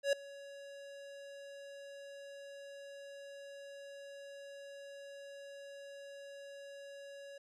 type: tone with ADSR envelope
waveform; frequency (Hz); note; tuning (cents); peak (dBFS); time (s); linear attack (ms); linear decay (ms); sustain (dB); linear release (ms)
square; 560; C#5; +18; -27; 0.03-7.38; 98; 4; -22; 4
effects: low-pass 8000 Hz 12 dB/octave